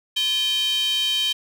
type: tone with high-pass filter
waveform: square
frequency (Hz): 346.5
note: F4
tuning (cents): -14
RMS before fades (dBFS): -22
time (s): 0.16-1.33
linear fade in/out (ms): 10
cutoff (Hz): 3200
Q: 9.1
effects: none